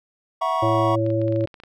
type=chord; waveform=triangle; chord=F# dominant seventh; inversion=third; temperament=equal with one note detuned; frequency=659.3 / 740 / 955.8 / 1108.7 Hz; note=E5 / F#5 / A#5 / C#6; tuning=0 / 0 / +43 / 0 cents; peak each=-24 / -25 / -24 / -22 dBFS; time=0.41-0.96 s; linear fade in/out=10 ms
type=harmonic tone; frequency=111.3 Hz; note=A2; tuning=20 cents sharp; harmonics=1 / 3 / 5; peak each=-23 / -23 / -23 dBFS; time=0.62-1.46 s; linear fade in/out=10 ms
type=clicks; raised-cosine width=0.3 ms; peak=-27 dBFS; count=12; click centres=1.064 / 1.103 / 1.216 / 1.281 / 1.324 / 1.361 / 1.409 / 1.44 / 1.474 / 1.542 / 1.601 / 1.636 s
effects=none